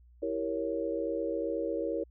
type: chord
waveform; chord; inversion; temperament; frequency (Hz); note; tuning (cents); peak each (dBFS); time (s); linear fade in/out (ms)
sine; E diminished seventh; none; equal; 329.6 / 392 / 466.2 / 554.4; E4 / G4 / Bb4 / Db5; 0 / 0 / 0 / 0; -35 / -39 / -34 / -35; 0.22-2.04; 10
effects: added 60 Hz sine -55 dBFS peak until 2.1 s